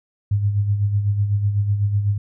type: tone with tremolo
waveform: sine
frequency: 102.1 Hz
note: G#2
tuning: 29 cents flat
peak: -14 dBFS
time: 0.31-2.18 s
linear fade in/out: 5 ms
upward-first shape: sine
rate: 8 Hz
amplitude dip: 55%
effects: none